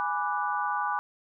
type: chord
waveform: sine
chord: G# half-diminished seventh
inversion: none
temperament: equal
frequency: 830.6 / 987.8 / 1174.7 / 1480 Hz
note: G#5 / B5 / D6 / F#6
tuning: 0 / 0 / 0 / 0 cents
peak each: -31 / -32 / -31 / -34 dBFS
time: 0-0.99 s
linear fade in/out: 0 ms
effects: none